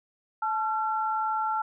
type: tone pair together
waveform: sine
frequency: 870.7 / 1361 Hz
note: A5 / F6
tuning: -18 / -45 cents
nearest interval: minor sixth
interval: 773 cents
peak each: -27 / -29 dBFS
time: 0.42-1.62 s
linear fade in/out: 5 ms
effects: none